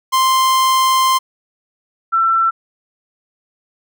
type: tone pair in turn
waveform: 45% pulse / sine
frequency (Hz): 1046.5 / 1341.7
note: C6 / E6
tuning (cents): 0 / +30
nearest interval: major third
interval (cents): 430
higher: second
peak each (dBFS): -11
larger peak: neither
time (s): 0.12-1.19 / 2.12-2.51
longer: first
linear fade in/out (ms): 20
effects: none